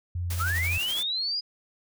sine tone with vibrato, 87.31 Hz, F2, in tune, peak -27 dBFS, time 0.15-0.78 s, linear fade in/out 5 ms, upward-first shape triangle, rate 3.9 Hz, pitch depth 19 cents each way
white noise with tremolo, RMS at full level -35 dBFS, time 0.3-1.03 s, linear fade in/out 5 ms, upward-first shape sine, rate 12 Hz, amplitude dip 45%
sine linear sweep, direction up, 1226 to 4986 Hz, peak -26 dBFS, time 0.39-1.41 s, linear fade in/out 20 ms
effects none

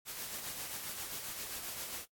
white noise with tremolo, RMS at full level -40 dBFS, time 0.05-2.06 s, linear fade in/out 50 ms, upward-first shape triangle, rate 7.5 Hz, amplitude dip 45%, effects noise-tail reverb RT60 0.1 s tail -22 dB re dry + AAC 64 kbps

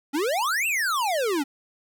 square exponential two-way sweep, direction up then down, 265 to 2786 to 265 Hz, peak -23 dBFS, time 0.13-1.44 s, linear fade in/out 20 ms, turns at 0.67 s, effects none

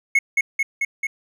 triangle tone with echo, 2184 Hz, C#7, 26 cents flat, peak -11 dBFS, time 0.15-0.19 s, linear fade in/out 5 ms, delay 220 ms, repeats 4, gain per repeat -2 dB, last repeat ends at 1.07 s, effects none

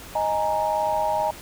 sine chord, D# suspended fourth, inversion none, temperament equal, 622.3 / 830.6 / 932.3 Hz, D#5 / G#5 / A#5, 0 / 0 / 0 cents, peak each -25 dBFS, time 0.15-1.31 s, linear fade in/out 5 ms, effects pink hiss -41 dBFS RMS until 1.41 s

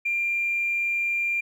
triangle tone with tanh clipping, 2386 Hz, D7, 27 cents sharp, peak -22 dBFS, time 0.05-1.41 s, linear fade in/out 10 ms, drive 1 dB, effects none

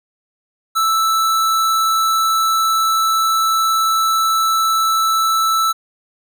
square tone, 1318.5 Hz, E6, in tune, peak -14 dBFS, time 0.75-5.73 s, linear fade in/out 20 ms, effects none

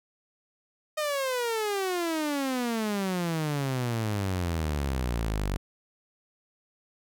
sawtooth exponential sweep, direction down, 621 to 46.25 Hz, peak -23 dBFS, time 0.97-5.57 s, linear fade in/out 10 ms, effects none

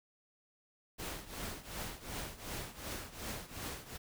pink noise with tremolo, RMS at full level -40 dBFS, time 0.98-3.98 s, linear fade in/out 20 ms, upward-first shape triangle, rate 2.7 Hz, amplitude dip 85%, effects none

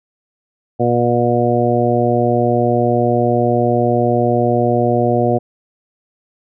harmonic tone, 120 Hz, B2, 49 cents flat, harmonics 1 / 2 / 3 / 4 / 5 / 6, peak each -19 / -19 / -19 / -19 / -19 / -19 dBFS, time 0.79-5.39 s, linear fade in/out 20 ms, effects none

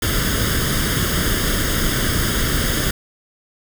pink noise with comb filter, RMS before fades -19 dBFS, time 0.02-2.91 s, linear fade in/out 5 ms, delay 0.6 ms, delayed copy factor +0.75, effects none

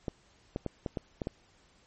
clicks, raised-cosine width 2 ms, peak -19 dBFS, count 7, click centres 0.082 / 0.561 / 0.663 / 0.862 / 0.972 / 1.218 / 1.271 s, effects pink hiss -64 dBFS RMS until 1.86 s + MP3 32 kbps

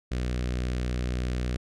sawtooth tone with notch filter, 61.74 Hz, B1, in tune, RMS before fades -29 dBFS, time 0.11-1.57 s, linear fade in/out 10 ms, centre 900 Hz, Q 1.2, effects low-pass 7000 Hz 12 dB/octave

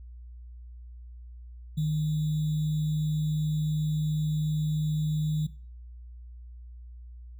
sine tone with sample-and-hold, 153.8 Hz, D#3, 20 cents flat, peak -24 dBFS, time 1.77-5.47 s, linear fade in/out 10 ms, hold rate 3675 Hz, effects noise-tail reverb RT60 0.4 s tail -18 dB re dry + added 60 Hz sine -42 dBFS peak until 7.39 s

